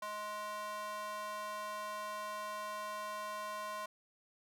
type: tone with high-pass filter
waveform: square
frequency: 210 Hz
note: G#3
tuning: 19 cents sharp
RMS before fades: -42 dBFS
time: 0.02-3.86 s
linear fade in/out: 5 ms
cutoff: 870 Hz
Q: 8.5
effects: none